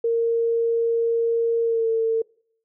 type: tone with pitch glide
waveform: sine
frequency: 461.9 to 450.8 Hz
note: A#4 to A4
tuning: -16 to +42 cents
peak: -18 dBFS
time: 0.04-2.22 s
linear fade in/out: 5 ms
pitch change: -42 cents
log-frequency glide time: 1.63-1.89 s
effects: noise-tail reverb RT60 0.6 s tail -25 dB re dry